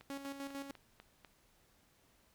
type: click train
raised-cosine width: 0.3 ms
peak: -37 dBFS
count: 6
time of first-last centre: 0.01-1.248 s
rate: 4.04 Hz
type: tone with tremolo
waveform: sawtooth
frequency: 277.2 Hz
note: C#4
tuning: in tune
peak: -37 dBFS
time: 0.1-0.71 s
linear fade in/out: 0 ms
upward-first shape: square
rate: 6.7 Hz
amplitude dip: 55%
effects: pink hiss -70 dBFS RMS until 2.34 s